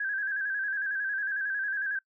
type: tone with vibrato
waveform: sine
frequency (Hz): 1612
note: G6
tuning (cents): +48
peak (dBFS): -28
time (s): 0-1.99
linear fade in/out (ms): 5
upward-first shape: square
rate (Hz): 11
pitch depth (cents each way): 56
effects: noise-tail reverb RT60 0.1 s tail -23 dB re dry